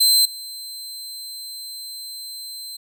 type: tone with level steps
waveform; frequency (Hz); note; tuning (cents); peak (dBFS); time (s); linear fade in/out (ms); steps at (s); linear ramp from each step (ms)
sawtooth; 4100; C8; -36; -10 / -29; 0-2.77; 10; 0.25; 5
effects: none